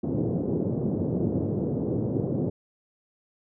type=band-pass noise; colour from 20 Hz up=pink; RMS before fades=-27 dBFS; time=0.03-2.5 s; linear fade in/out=10 ms; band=110 to 470 Hz; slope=24 dB/octave; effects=none